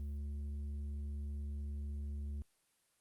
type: tone with tanh clipping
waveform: triangle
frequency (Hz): 72.1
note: D2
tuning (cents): -31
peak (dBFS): -40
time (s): 0-2.42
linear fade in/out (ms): 0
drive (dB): 11
effects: white hiss -75 dBFS RMS until 3 s + Opus 32 kbps